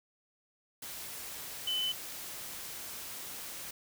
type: tone in noise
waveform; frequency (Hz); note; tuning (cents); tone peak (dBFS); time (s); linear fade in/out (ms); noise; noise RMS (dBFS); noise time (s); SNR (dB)
sine; 3024; F#7; +37; -30; 1.67-1.92; 5; white; -43; 0.82-3.71; +10
effects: none